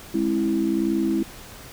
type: chord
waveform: sine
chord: Ab augmented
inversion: none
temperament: equal with one note detuned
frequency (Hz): 207.7 / 267.9 / 329.6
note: Ab3 / C4 / E4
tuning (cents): 0 / +41 / 0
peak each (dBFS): -25 / -26 / -22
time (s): 0.14-1.23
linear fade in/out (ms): 5
effects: pink hiss -42 dBFS RMS until 1.72 s